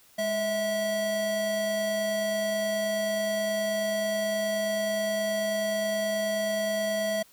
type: tone pair together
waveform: square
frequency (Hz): 207.3 / 651.3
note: G#3 / E5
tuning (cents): -3 / -21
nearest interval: octave + minor sixth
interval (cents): 1982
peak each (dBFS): -36 / -27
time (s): 0.18-7.23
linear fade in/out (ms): 10
effects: white hiss -58 dBFS RMS until 7.32 s